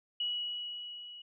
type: tone with level ramp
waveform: sine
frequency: 2924 Hz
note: F#7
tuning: 21 cents flat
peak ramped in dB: -30 to -46 dBFS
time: 0.2-1.22 s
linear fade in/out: 5 ms
effects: none